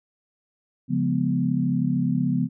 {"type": "chord", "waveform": "sine", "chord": "C# dominant seventh", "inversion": "none", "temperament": "equal", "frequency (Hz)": [138.59, 174.61, 207.7, 246.9], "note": ["C#3", "E#3", "G#3", "B3"], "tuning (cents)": [0, 0, 0, 0], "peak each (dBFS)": [-26, -25, -29, -24], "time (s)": [0.88, 2.49], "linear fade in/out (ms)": 50, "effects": []}